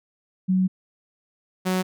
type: tone pair in turn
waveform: sine / sawtooth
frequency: 186.4 / 185.22 Hz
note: F#3 / F#3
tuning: +13 / +2 cents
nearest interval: unison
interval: 11 cents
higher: first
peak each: -17 dBFS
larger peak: neither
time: 0.48-0.68 / 1.65-1.83 s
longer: first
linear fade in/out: 20 ms
effects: none